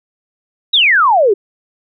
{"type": "exponential sweep", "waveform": "sine", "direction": "down", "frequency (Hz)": [3951, 373.9], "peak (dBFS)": -7, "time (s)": [0.73, 1.34], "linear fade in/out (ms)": 10, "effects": []}